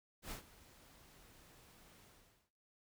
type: noise with ADSR envelope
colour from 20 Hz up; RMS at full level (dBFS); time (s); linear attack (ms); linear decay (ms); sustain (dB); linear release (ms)
pink; -45; 0.22-2.51; 89; 110; -18; 470
effects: noise-tail reverb RT60 0.6 s tail -23 dB re dry